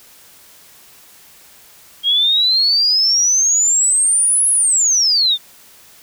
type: exponential two-way sweep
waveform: sine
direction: up then down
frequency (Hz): 3229 to 10720 to 3515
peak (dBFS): -11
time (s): 2.03-5.38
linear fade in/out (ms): 50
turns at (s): 4.5
effects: white hiss -45 dBFS RMS until 6.02 s